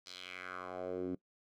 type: tone with band-pass filter sweep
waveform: 10% pulse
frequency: 91.4 Hz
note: F#2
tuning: 21 cents flat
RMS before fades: -42 dBFS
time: 0.06-1.15 s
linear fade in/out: 5 ms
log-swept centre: 4900 to 260 Hz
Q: 2.8
effects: noise-tail reverb RT60 0.1 s tail -20 dB re dry